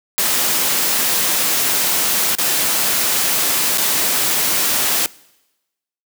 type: noise with dropouts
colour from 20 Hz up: white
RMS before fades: -17 dBFS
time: 0.18-5.06 s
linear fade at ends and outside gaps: 0 ms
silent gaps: 2.351-2.385 / 3.774-3.781 s
effects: noise-tail reverb RT60 1.0 s tail -23 dB re dry + high-pass 150 Hz 12 dB/octave